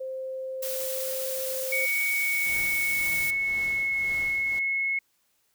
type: tone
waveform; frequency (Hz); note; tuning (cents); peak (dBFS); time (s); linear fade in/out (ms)
sine; 524; C5; +2; -31; 0-1.86; 10
type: noise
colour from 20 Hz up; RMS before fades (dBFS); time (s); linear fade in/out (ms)
blue; -33; 0.62-3.31; 10
type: tone with pitch glide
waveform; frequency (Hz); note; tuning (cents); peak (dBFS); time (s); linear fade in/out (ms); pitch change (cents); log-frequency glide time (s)
sine; 2238 to 2181; C#7 to C#7; +16 to -29; -24; 1.72-4.99; 5; -45; 2.08-4.02
type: noise with tremolo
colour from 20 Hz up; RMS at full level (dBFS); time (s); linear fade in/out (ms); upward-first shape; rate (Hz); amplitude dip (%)
pink; -42; 2.46-4.59; 0; triangle; 1.9; 65
effects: white hiss -70 dBFS RMS until 5.54 s